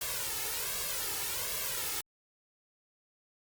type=noise with flanger; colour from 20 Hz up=white; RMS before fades=-35 dBFS; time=0.01-2.01 s; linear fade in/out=5 ms; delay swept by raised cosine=1.8 to 2.31 ms; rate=1.3 Hz; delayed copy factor=+0.75; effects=Opus 48 kbps